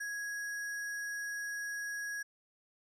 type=tone with sample-and-hold; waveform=sine; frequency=1662 Hz; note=G#6; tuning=1 cent sharp; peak=-36 dBFS; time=0-2.23 s; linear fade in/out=10 ms; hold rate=7350 Hz; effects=low-pass 12000 Hz 12 dB/octave